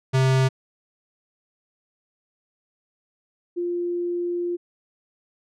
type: tone pair in turn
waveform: square / sine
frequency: 131.7 / 349.4 Hz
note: C3 / F4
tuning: +12 / +1 cents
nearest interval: octave + perfect fourth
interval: 1689 cents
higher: second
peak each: -17 / -23 dBFS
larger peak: first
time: 0.13-0.49 / 3.56-4.57 s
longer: second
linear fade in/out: 20 ms
effects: low-pass 7000 Hz 12 dB/octave